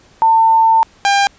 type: tone pair in turn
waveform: sine / sawtooth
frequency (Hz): 898 / 799.4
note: A5 / G5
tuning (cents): +35 / +34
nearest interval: major second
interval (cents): 201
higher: first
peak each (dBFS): -7 / -6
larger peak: second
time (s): 0.22-0.83 / 1.05-1.27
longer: first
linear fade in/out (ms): 0
effects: pink hiss -48 dBFS RMS until 1.38 s + resampled to 16000 Hz